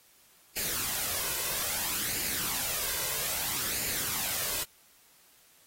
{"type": "noise with flanger", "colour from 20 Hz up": "white", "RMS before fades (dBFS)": -32, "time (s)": [0.56, 4.64], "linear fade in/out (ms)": 10, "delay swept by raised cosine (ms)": [0.42, 2.02], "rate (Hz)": 0.61, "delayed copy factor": 0.5, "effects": ["white hiss -61 dBFS RMS until 5.66 s", "AAC 48 kbps"]}